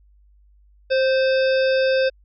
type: harmonic tone with a mistuned harmonic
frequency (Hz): 520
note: C5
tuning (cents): -11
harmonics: 1 / 3 / 5 / 7 / 9 / 10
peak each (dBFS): -16 / -26 / -30 / -33 / -35 / -36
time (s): 0.9-2.1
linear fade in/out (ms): 20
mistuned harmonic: 1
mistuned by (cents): +24
effects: added 50 Hz sine -51 dBFS peak until 2.24 s